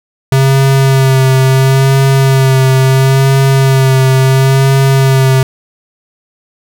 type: tone with vibrato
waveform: square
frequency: 133.7 Hz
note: C3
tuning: 38 cents sharp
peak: -6 dBFS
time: 0.32-5.43 s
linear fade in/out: 2 ms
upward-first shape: sine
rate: 0.73 Hz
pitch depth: 24 cents each way
effects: none